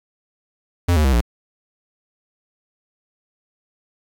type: tone with pitch steps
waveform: square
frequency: 87.31 / 76.45 / 66.94 / 58.61 Hz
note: F2 / D#2 / C2 / A#1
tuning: 0 / -30 / +40 / +10 cents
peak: -14 dBFS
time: 0.88-1.212 s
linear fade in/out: 10 ms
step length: 83 ms
effects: 8-bit